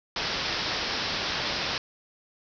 white low-pass noise, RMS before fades -30 dBFS, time 0.16-1.78 s, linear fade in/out 2 ms, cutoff 5500 Hz, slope 96 dB/octave, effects none

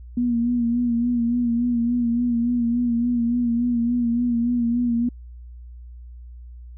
sine tone with vibrato, 238.3 Hz, A#3, 38 cents sharp, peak -18 dBFS, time 0.17-5.09 s, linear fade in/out 5 ms, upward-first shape sine, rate 3.5 Hz, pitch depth 44 cents each way, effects added 60 Hz sine -37 dBFS peak until 6.77 s

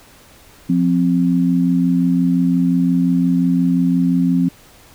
sine tone pair together, 175.87 / 261.6 Hz, F3 / C4, +12 / 0 cents, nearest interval perfect fifth, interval 688 cents, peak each -15 dBFS, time 0.69-4.49 s, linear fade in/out 10 ms, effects pink hiss -46 dBFS RMS until 4.94 s

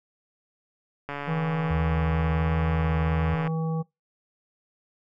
click train, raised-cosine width 0.5 ms, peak -18 dBFS, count 342, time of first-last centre 1.09-3.475 s, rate 143 Hz
harmonic tone, 161.3 Hz, E3, 37 cents flat, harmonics 1 / 3 / 5 / 7, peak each -25 / -35 / -39 / -42 dBFS, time 1.27-3.83 s, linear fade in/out 20 ms
sine tone with pitch glide, 77.78 to 80.2 Hz, D#2 to E2, 0 to -47 cents, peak -25 dBFS, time 1.7-3.35 s, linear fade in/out 10 ms, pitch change +53 cents, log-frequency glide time 2.17-2.57 s
effects noise-tail reverb RT60 0.2 s tail -24 dB re dry

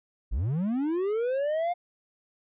triangle linear sweep, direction up, 40.86 to 716 Hz, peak -23 dBFS, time 0.31-1.74 s, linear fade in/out 20 ms, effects resampled to 8000 Hz

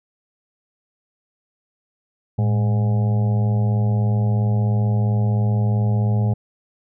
harmonic tone with a mistuned harmonic, 103 Hz, G#2, 14 cents flat, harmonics 1 / 2 / 4 / 5 / 6 / 7 / 8, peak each -16 / -25 / -34 / -36 / -38 / -37 / -37 dBFS, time 2.38-6.34 s, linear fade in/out 10 ms, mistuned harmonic 1, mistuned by +120 cents, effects none

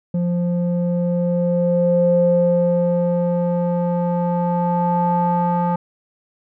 square tone with low-pass filter sweep, 174.61 Hz, F3, in tune, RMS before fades -18 dBFS, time 0.14-5.76 s, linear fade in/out 5 ms, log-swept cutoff 370 to 980 Hz, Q 6, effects none

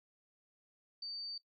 sine tone, 4600 Hz, D8, 37 cents flat, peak -40 dBFS, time 1.02-1.38 s, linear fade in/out 5 ms, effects noise-tail reverb RT60 0.1 s tail -17 dB re dry + MP3 32 kbps

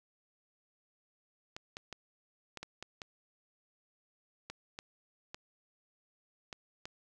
clicks, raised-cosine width 0.2 ms, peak -25 dBFS, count 12, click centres 1.565 / 1.769 / 1.927 / 2.573 / 2.63 / 2.826 / 3.018 / 4.5 / 4.789 / 5.345 / 6.528 / 6.855 s, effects none

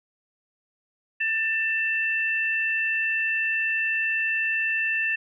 sine tone pair together, 1782 / 2670 Hz, A6 / E7, +22 / +22 cents, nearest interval perfect fifth, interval 700 cents, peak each -25 dBFS, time 1.2-5.16 s, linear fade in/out 10 ms, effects none

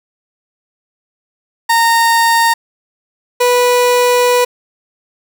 30% pulse tone pair in turn, 922 / 491.2 Hz, A#5 / B4, -19 / -9 cents, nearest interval major seventh, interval 1090 cents, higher first, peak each -6 dBFS, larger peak neither, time 1.69-2.54 / 3.4-4.45 s, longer second, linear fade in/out 10 ms, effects 7-bit

